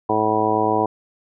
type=harmonic tone; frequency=108.3 Hz; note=A2; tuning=27 cents flat; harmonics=1 / 2 / 3 / 4 / 5 / 6 / 7 / 8 / 9; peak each=-31 / -29 / -24 / -23 / -27 / -27 / -22 / -32 / -22 dBFS; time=0.09-0.86 s; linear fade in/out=5 ms; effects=none